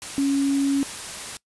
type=tone in noise; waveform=sine; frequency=277.2 Hz; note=C#4; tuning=in tune; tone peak=-18 dBFS; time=0.18-0.83 s; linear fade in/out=0 ms; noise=white; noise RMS=-34 dBFS; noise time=0.02-1.37 s; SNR=+13 dB; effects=noise-tail reverb RT60 0.1 s tail -21 dB re dry + resampled to 24000 Hz